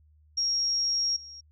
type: tone with level steps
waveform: sine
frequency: 5588 Hz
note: F8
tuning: in tune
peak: -24 / -42 dBFS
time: 0.37-1.41 s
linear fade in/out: 10 ms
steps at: 1.16 s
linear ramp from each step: 5 ms
effects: added 76 Hz sine -57 dBFS peak until 1.51 s